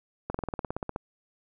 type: slowing click train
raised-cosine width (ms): 1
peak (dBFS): -17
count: 13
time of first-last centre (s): 0.3-0.961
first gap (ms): 44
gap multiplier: 1.04
effects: none